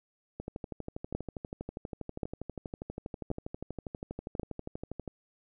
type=two click trains; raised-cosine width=2 ms; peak=-24 / -18 dBFS; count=59 / 4; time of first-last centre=0.4-5.077 / 1.15-4.397 s; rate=12.4 / 0.924 Hz; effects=none